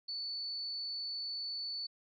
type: tone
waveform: sine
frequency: 4473 Hz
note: C#8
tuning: 15 cents sharp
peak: -37 dBFS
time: 0.08-1.87 s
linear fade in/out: 10 ms
effects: none